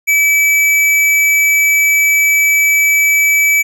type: tone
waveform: square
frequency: 2300 Hz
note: D7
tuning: 37 cents flat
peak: -9 dBFS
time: 0.07-3.63 s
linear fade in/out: 20 ms
effects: none